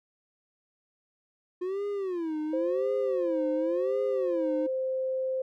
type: tone with vibrato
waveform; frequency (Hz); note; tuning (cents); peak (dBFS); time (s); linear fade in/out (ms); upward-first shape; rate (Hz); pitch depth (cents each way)
triangle; 353.5; F4; +21; -27; 1.61-4.67; 10; sine; 0.93; 250
type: tone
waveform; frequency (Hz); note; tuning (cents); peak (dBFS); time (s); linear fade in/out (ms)
sine; 522; C5; -4; -27; 2.53-5.42; 5
effects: none